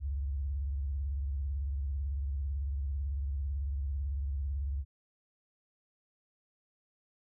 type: tone with vibrato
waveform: sine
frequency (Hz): 69.3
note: C#2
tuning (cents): 0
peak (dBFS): -31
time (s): 0-4.85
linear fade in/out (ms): 50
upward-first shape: sine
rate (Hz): 18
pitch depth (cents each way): 160
effects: none